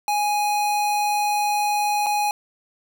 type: tone with dropouts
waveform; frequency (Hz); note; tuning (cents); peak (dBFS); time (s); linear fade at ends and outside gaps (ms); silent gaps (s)
square; 830.6; G#5; 0; -20; 0.08-2.31; 1; 2.062-2.066
effects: none